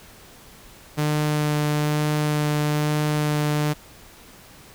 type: tone with vibrato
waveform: sawtooth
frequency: 150 Hz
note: D3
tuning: 37 cents sharp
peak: -16 dBFS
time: 0.97-3.74 s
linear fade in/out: 20 ms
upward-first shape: sine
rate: 1.1 Hz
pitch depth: 9 cents each way
effects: pink hiss -47 dBFS RMS until 4.74 s